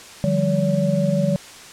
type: tone cluster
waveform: sine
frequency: 150.8 / 176.7 / 196.7 / 569 Hz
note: D3 / F3 / G3 / C#5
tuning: +46 / +21 / +6 / +45 cents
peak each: -22 dBFS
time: 0.24-1.36 s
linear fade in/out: 0 ms
effects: white hiss -40 dBFS RMS until 1.72 s + low-pass 8000 Hz 12 dB/octave